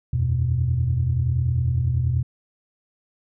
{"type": "chord", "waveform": "sine", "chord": "E suspended second", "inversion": "none", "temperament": "just", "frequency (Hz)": [82.41, 92.71, 123.61], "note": ["E2", "F#2", "B2"], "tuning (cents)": [0, 4, 2], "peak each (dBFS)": [-23, -26, -20], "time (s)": [0.13, 2.23], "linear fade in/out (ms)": 5, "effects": ["tanh soft clip ceiling -11 dBFS"]}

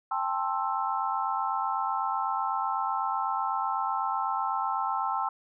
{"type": "chord", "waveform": "sine", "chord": "A minor seventh", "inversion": "third", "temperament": "just", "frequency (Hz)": [792, 880, 1056, 1320], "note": ["G5", "A5", "C6", "E6"], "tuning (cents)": [18, 0, 16, 2], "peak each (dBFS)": -32, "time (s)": [0.11, 5.29], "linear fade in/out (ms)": 5, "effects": []}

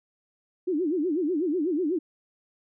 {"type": "tone with vibrato", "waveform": "sine", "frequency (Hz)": 329.6, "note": "E4", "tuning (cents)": 0, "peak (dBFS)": -23, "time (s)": [0.67, 1.99], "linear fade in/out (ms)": 10, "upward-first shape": "sine", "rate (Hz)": 8.1, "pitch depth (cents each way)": 240, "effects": []}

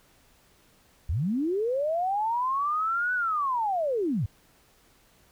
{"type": "linear two-way sweep", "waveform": "sine", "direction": "up then down", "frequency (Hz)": [61.74, 1504, 83.5], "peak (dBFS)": -24, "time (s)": [1.09, 4.26], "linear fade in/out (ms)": 5, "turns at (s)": 3.14, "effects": ["pink hiss -61 dBFS RMS until 5.31 s"]}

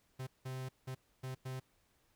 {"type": "tone bursts at uneven times", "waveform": "45% pulse", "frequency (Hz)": 130, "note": "C3", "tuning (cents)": -11, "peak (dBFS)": -40, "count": 5, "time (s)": [[0.19, 0.27], [0.45, 0.69], [0.87, 0.95], [1.23, 1.35], [1.45, 1.6]], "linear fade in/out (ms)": 10, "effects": ["pink hiss -74 dBFS RMS until 2.15 s"]}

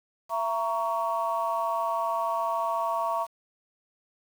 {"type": "chord", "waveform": "sine", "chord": "A# diminished", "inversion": "second", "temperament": "just", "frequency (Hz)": [671.3, 932.3, 1118.8], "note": ["E5", "A#5", "C#6"], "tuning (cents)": [31, 0, 16], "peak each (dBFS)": -29, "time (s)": [0.29, 3.27], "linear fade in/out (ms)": 50, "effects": ["tanh soft clip ceiling -17 dBFS", "8-bit"]}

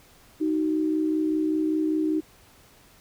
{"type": "tone pair together", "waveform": "sine", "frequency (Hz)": [311.1, 376.2], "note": ["D#4", "F#4"], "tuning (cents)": [0, 29], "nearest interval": "minor third", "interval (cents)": 329, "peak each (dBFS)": [-22, -30], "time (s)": [0.4, 2.21], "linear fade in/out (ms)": 20, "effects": ["pink hiss -55 dBFS RMS until 3 s"]}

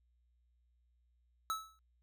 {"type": "tone with exponential decay", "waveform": "square", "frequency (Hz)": 1303, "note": "E6", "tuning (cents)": -20, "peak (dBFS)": -32, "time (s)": [1.5, 1.79], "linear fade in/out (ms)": 0, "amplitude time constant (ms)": 61, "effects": ["added 60 Hz sine -70 dBFS peak until 2.02 s"]}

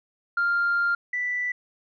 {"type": "tone pair in turn", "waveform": "sine", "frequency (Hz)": [1396.9, 1975.5], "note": ["F6", "B6"], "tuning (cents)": [0, 0], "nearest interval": "tritone", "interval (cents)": 600, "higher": "second", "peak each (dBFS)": [-19, -24], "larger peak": "first", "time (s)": [[0.37, 0.95], [1.13, 1.52]], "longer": "first", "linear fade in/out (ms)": 5, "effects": ["tanh soft clip ceiling -17 dBFS"]}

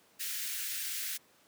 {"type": "high-pass noise", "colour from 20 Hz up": "white", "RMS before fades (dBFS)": -37, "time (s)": [0.19, 1.18], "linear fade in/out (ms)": 20, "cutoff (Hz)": 1500, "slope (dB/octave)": 48, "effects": ["pink hiss -64 dBFS RMS until 1.47 s", "high-pass 200 Hz 12 dB/octave"]}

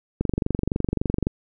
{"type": "click train", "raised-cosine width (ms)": 3, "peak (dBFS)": -9, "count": 26, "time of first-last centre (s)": [0.21, 1.269], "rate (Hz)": 23.6, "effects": []}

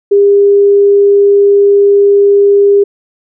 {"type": "tone", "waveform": "sine", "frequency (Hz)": 402.7, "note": "G4", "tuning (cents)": 47, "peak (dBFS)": -3, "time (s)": [0.11, 2.84], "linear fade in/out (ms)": 10, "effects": []}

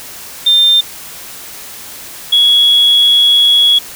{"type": "tone pair in turn", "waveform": "sine", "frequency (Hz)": [3600, 3348], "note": ["A7", "G#7"], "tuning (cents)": [39, 13], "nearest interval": "minor second", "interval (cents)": 126, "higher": "first", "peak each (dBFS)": -4, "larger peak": "neither", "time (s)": [[0.46, 0.81], [2.32, 3.79]], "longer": "second", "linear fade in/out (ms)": 10, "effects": ["tanh soft clip ceiling -2 dBFS", "white hiss -30 dBFS RMS until 3.95 s"]}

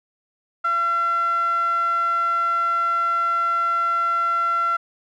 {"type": "tone with band-pass filter", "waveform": "sawtooth", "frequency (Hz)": 680, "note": "F5", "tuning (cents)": -46, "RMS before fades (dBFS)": -21, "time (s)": [0.64, 4.77], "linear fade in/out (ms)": 10, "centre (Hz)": 1400, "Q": 9.2, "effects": []}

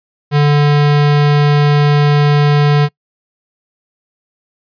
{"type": "tone", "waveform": "square", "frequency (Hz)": 146.3, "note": "D3", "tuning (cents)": -6, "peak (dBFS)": -8, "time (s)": [0.31, 2.89], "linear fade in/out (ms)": 50, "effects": ["noise-tail reverb RT60 0.1 s tail -25 dB re dry", "resampled to 11025 Hz"]}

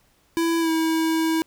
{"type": "tone with pitch glide", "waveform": "square", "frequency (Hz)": [332.4, 322.9], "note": ["E4", "E4"], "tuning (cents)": [15, -36], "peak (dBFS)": -20, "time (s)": [0.37, 1.42], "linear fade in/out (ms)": 0, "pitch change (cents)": -51, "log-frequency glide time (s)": [0.6, 0.7], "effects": ["pink hiss -62 dBFS RMS until 1.46 s"]}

